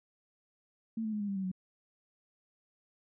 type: tone with pitch steps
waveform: sine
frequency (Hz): 224.4 / 217.4 / 210.6 / 204 / 197.62 / 191.44 / 185.46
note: A3 / A3 / G#3 / G#3 / G3 / G3 / F#3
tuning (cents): +34 / -21 / +24 / -31 / +14 / -41 / +4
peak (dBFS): -32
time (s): 0.97-1.516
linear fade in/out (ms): 5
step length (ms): 78
effects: none